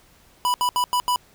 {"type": "tone bursts at uneven times", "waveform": "square", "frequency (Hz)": 987.8, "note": "B5", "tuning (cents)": 0, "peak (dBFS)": -19, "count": 5, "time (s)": [[0.45, 0.54], [0.61, 0.69], [0.76, 0.84], [0.93, 1], [1.08, 1.16]], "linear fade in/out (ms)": 0, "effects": ["pink hiss -55 dBFS RMS until 1.34 s"]}